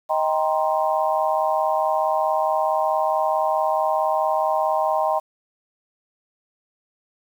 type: chord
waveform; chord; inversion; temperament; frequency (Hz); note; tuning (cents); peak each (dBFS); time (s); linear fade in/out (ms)
sine; C minor seventh; first; just; 627.9 / 784.9 / 941.9 / 1046.5; Eb5 / G5 / Bb5 / C6; +16 / +2 / +18 / 0; -22 / -23 / -25 / -26; 0.09-5.2; 20
effects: 8-bit